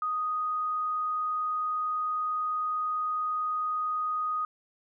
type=tone; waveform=sine; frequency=1244.5 Hz; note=D#6; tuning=in tune; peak=-27 dBFS; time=0.02-4.45 s; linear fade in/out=2 ms; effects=none